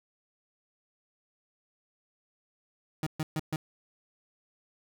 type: tone bursts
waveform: 30% pulse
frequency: 156.1 Hz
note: D#3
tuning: 6 cents sharp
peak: -26 dBFS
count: 4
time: 3.03-3.56 s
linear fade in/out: 2 ms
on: 35 ms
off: 130 ms
effects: none